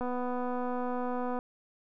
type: click train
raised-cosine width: 1 ms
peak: -22 dBFS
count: 343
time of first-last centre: 0.01-1.389 s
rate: 248 Hz
effects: none